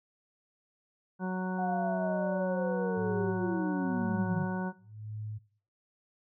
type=harmonic tone; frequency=185 Hz; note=F#3; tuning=in tune; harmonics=1 / 2 / 3 / 4 / 5 / 6 / 8; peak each=-31 / -40 / -43 / -44 / -42 / -49 / -43 dBFS; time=1.19-4.73 s; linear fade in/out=50 ms
type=linear sweep; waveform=sine; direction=down; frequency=740 to 146.3 Hz; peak=-31 dBFS; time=1.58-4.45 s; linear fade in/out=10 ms
type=tone with tremolo; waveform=sine; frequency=107.2 Hz; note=A2; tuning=45 cents flat; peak=-35 dBFS; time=2.96-5.39 s; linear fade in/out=20 ms; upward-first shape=sine; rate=0.98 Hz; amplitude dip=100%
effects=noise-tail reverb RT60 0.5 s tail -20 dB re dry